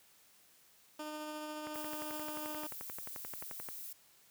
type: tone with tremolo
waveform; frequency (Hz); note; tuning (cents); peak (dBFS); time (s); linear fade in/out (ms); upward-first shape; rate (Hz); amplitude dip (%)
15% pulse; 304.2; D#4; -39; -34; 0.99-2.67; 5; triangle; 14; 25
type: click train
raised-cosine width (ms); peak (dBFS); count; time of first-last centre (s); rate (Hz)
0.5; -30; 24; 1.67-3.688; 11.4
type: noise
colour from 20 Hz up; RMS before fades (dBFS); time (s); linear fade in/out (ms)
violet; -46; 1.74-3.93; 5
effects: white hiss -65 dBFS RMS until 4.3 s + high-pass 60 Hz 12 dB/octave